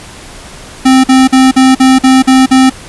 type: tone bursts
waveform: square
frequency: 261.6 Hz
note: C4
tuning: in tune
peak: -3 dBFS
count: 8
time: 0.85-2.699 s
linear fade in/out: 10 ms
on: 190 ms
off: 47 ms
effects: pink hiss -30 dBFS RMS until 2.88 s + resampled to 24000 Hz